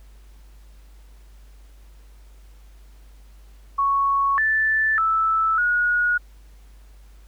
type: tone with pitch steps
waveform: sine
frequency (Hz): 1109 / 1758 / 1315 / 1449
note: C#6 / A6 / E6 / F#6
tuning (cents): 0 / -2 / -5 / -37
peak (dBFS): -17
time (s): 3.78-6.18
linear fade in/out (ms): 10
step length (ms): 600
effects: added 50 Hz sine -44 dBFS peak until 7.27 s + pink hiss -59 dBFS RMS until 7.27 s